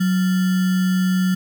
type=tone with sample-and-hold; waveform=sine; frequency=185 Hz; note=F#3; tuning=in tune; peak=-15 dBFS; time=0-1.35 s; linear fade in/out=10 ms; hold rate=1575 Hz; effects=none